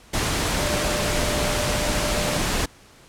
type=tone in noise; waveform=sine; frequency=596 Hz; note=D5; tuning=25 cents sharp; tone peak=-28 dBFS; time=0.58-2.38 s; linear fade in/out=10 ms; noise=pink; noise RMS=-23 dBFS; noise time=0.13-2.66 s; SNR=-8 dB; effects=pink hiss -50 dBFS RMS until 3.08 s + low-pass 10000 Hz 12 dB/octave